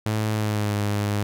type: tone with pitch glide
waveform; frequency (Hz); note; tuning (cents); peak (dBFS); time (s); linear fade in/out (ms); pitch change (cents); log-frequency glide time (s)
sawtooth; 108.1 to 103.1; A2 to G#2; -30 to -12; -18; 0.06-1.23; 0; -82; 0.32-0.76
effects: none